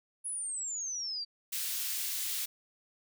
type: exponential sweep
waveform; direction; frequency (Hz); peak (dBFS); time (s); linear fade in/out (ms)
sine; down; 10548 to 4626; -34; 0.24-1.25; 20
type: high-pass noise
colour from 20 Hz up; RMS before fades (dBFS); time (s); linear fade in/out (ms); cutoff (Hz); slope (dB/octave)
white; -35; 1.52-2.46; 10; 2500; 12
effects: none